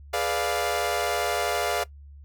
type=chord; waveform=sawtooth; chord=G# diminished seventh; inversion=none; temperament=equal with one note detuned; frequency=421.3 / 493.9 / 587.3 / 698.5 Hz; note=G#4 / B4 / D5 / F5; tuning=+25 / 0 / 0 / 0 cents; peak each=-27 / -28 / -26 / -24 dBFS; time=0.13-1.84 s; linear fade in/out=10 ms; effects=noise-tail reverb RT60 0.1 s tail -19 dB re dry + added 71 Hz sine -43 dBFS peak until 2.24 s